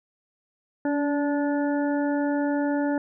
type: harmonic tone with a mistuned harmonic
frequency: 290 Hz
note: D4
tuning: 22 cents flat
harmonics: 1 / 2 / 3 / 5 / 6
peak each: -23 / -29 / -33 / -37 / -39 dBFS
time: 0.85-2.98 s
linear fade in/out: 2 ms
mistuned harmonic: 1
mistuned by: -22 cents
effects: none